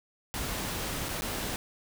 pink noise with dropouts, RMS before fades -34 dBFS, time 0.34-1.56 s, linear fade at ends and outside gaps 0 ms, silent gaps 1.086-1.09 / 1.21-1.22 s, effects none

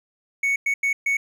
triangle tone bursts at uneven times, 2221 Hz, C#7, 3 cents sharp, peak -17 dBFS, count 4, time 0.43-0.56 / 0.66-0.74 / 0.83-0.93 / 1.06-1.17 s, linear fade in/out 5 ms, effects none

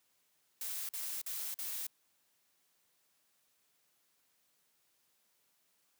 blue noise bursts, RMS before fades -40 dBFS, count 4, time 0.61-1.868 s, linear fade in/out 2 ms, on 280 ms, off 46 ms, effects white hiss -75 dBFS RMS until 5.99 s + high-pass 100 Hz 12 dB/octave

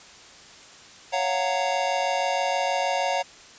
square chord, Gb major seventh, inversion second, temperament just, 555 / 693.7 / 740 / 925 Hz, Db5 / F5 / Gb5 / Bb5, +2 / -12 / 0 / -14 cents, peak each -29 / -30 / -28 / -30 dBFS, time 1.12-3.23 s, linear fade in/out 20 ms, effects white hiss -47 dBFS RMS until 3.58 s + resampled to 16000 Hz

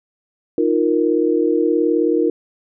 sine chord, Eb suspended second, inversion none, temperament just, 311.1 / 350 / 466.7 Hz, Eb4 / F4 / Bb4, 0 / +4 / +2 cents, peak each -18 dBFS, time 0.58-2.3 s, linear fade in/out 2 ms, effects none

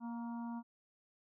harmonic tone with a mistuned harmonic, 234.7 Hz, A#3, 12 cents sharp, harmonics 1 / 3 / 4 / 5 / 6, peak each -40 / -55 / -49 / -59 / -62 dBFS, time 0-0.63 s, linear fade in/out 50 ms, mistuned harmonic 5, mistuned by -37 cents, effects none

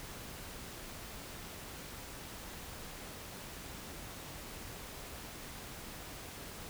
silence, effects pink hiss -47 dBFS RMS until 6.69 s

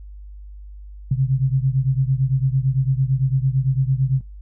sine beating tone pair, 129.8 / 138.7 Hz, C3 / C#3, -13 / +1 cents, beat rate 8.9 Hz, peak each -18 / -20 dBFS, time 1.11-4.21 s, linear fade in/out 5 ms, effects noise-tail reverb RT60 0.2 s tail -24 dB re dry + added 50 Hz sine -35 dBFS peak until 4.41 s

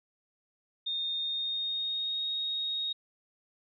sine tone with pitch glide, 3666 to 3745 Hz, A#7 to A#7, -30 to +7 cents, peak -30 dBFS, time 0.86-2.93 s, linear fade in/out 10 ms, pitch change +37 cents, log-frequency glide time 1.15-2.28 s, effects none

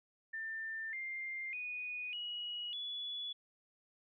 sine tone with pitch steps, 1790 / 2104 / 2474 / 2908 / 3418 Hz, A6 / C7 / D#7 / F#7 / G#7, +29 / +9 / -10 / -31 / +49 cents, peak -39 dBFS, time 0.33-3.33 s, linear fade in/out 10 ms, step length 600 ms, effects none

